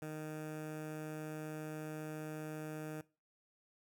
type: tone with notch filter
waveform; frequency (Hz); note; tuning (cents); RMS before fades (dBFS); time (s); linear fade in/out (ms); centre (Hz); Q
15% pulse; 154.6; D#3; -11; -44; 0.02-3.01; 2; 4100; 1
effects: noise-tail reverb RT60 0.3 s tail -20 dB re dry